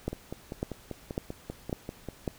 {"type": "two click trains", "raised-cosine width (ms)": 2, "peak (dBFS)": [-16, -22], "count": [5, 11], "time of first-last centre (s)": [[0.08, 2.278], [0.13, 2.087]], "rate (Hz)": [1.82, 5.11], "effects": ["pink hiss -54 dBFS RMS until 2.38 s"]}